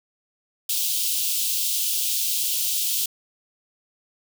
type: high-pass noise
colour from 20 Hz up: white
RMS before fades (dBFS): -24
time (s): 0.69-3.06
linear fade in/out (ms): 5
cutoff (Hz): 2800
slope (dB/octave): 48
effects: none